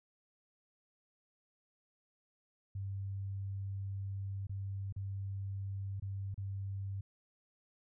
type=tone with dropouts; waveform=sine; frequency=98 Hz; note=G2; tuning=in tune; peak=-37 dBFS; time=2.75-7.01 s; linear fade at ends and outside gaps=5 ms; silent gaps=4.47-4.494 / 4.925-4.962 / 5.999-6.022 / 6.344-6.377 s; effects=none